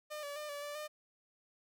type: tone with pitch steps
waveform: sawtooth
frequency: 604 / 574 / 601 / 576 / 584 / 605 Hz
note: D5 / D5 / D5 / D5 / D5 / D#5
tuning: +48 / -40 / +40 / -34 / -10 / -49 cents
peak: -37 dBFS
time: 0.1-0.88 s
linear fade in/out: 20 ms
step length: 130 ms
effects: none